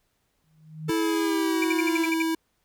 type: tone with exponential growth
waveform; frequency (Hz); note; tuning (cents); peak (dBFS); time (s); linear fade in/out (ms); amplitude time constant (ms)
sine; 156.4; D#3; +9; -27; 0.44-0.9; 0; 100
type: linear sweep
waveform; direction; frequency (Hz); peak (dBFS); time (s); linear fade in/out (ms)
45% pulse; down; 442.5 to 329.6; -29; 0.88-2.1; 10
type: tone with pitch glide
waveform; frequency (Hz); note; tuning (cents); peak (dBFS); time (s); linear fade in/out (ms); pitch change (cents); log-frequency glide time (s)
square; 327.5 to 324.9; E4 to E4; -11 to -25; -24; 0.89-2.35; 5; -14; 1.25-1.33
type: tone bursts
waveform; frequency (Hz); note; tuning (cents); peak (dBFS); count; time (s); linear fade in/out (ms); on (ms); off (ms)
triangle; 2337; D7; -9; -22; 8; 1.62-2.222; 2; 21; 62
effects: pink hiss -72 dBFS RMS until 2.64 s